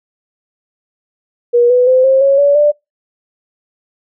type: tone with pitch steps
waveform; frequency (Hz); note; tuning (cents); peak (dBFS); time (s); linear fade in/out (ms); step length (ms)
sine; 479.4 / 496.3 / 513.8 / 531.9 / 550.7 / 570.1 / 590.2; A#4 / B4 / C5 / C5 / C#5 / C#5 / D5; +48 / +8 / -32 / +28 / -11 / +48 / +8; -6; 1.53-2.72; 20; 170
effects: noise-tail reverb RT60 0.2 s tail -25 dB re dry